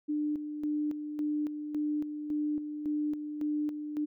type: tone with tremolo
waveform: sine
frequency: 299 Hz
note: D4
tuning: 31 cents sharp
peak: -28 dBFS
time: 0.08-4.06 s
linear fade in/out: 20 ms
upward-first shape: square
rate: 1.8 Hz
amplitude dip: 55%
effects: none